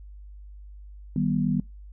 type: chord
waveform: sine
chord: Eb augmented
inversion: none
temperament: just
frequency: 155.56 / 194.45 / 243.1 Hz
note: Eb3 / G3 / B3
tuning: 0 / -14 / -27 cents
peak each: -26 dBFS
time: 1.16-1.6 s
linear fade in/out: 2 ms
effects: noise-tail reverb RT60 0.2 s tail -23 dB re dry + added 50 Hz sine -41 dBFS peak until 1.92 s